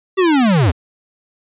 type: linear sweep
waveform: square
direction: down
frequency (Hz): 392 to 73.42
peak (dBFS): -11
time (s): 0.17-0.72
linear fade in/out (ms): 20
effects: resampled to 8000 Hz